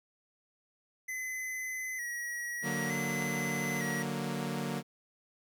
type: tone with vibrato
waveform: square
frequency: 1971 Hz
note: B6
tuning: 4 cents flat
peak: -36 dBFS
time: 1.08-4.03 s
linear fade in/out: 10 ms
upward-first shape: square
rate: 0.55 Hz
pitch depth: 52 cents each way
type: chord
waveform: sawtooth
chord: D augmented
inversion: none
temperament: equal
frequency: 146.83 / 185 / 233.1 Hz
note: D3 / F#3 / A#3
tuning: 0 / 0 / 0 cents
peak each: -34 / -34 / -33 dBFS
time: 2.62-4.83 s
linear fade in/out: 50 ms
effects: none